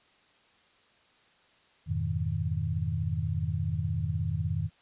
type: chord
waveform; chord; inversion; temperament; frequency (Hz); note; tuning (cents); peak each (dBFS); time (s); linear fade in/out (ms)
sine; F half-diminished seventh; none; equal; 87.31 / 103.83 / 123.47 / 155.56; F2 / Ab2 / Cb3 / Eb3; 0 / 0 / 0 / 0; -32 / -33 / -36 / -32; 1.86-4.7; 50
effects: white hiss -63 dBFS RMS until 4.81 s + resampled to 8000 Hz